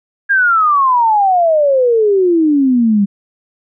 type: exponential sweep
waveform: sine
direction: down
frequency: 1639 to 195.2 Hz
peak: -8 dBFS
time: 0.29-3.06 s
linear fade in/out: 20 ms
effects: none